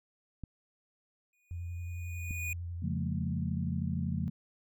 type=clicks; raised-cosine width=5 ms; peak=-28 dBFS; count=2; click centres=0.437 / 2.309 s
type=tone with exponential growth; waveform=square; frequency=2460 Hz; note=D#7; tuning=20 cents flat; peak=-34 dBFS; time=1.33-2.53 s; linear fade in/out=2 ms; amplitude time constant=260 ms
type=tone with vibrato; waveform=sine; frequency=86.4 Hz; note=F2; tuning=18 cents flat; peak=-36 dBFS; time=1.51-4.28 s; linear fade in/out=0 ms; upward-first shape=sine; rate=11 Hz; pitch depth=28 cents each way
type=chord; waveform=sine; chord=Bb minor seventh; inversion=first; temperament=equal with one note detuned; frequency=138.59 / 174.61 / 207.7 / 227.5 Hz; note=Db3 / F3 / Ab3 / Bb3; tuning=0 / 0 / 0 / -42 cents; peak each=-36 / -35 / -40 / -40 dBFS; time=2.82-4.3 s; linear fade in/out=10 ms
effects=none